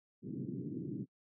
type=band-pass noise; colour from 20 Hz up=white; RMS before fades=-41 dBFS; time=0.22-1.06 s; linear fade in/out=50 ms; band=120 to 340 Hz; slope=48 dB/octave; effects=noise-tail reverb RT60 0.1 s tail -26 dB re dry